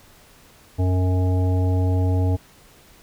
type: harmonic tone with a mistuned harmonic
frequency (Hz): 92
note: F#2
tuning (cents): -9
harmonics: 1 / 3 / 5 / 7 / 9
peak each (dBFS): -17 / -27 / -31 / -34 / -36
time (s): 0.78-2.37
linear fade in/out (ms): 20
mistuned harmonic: 5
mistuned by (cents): -15
effects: pink hiss -51 dBFS RMS until 3.02 s